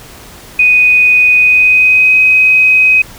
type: tone with pitch glide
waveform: sine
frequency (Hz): 2489 to 2522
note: D#7 to D#7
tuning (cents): 0 to +23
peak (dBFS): -4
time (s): 0.59-3.02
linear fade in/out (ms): 5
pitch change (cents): +23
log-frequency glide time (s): 1.36-2.16
effects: pink hiss -34 dBFS RMS until 3.18 s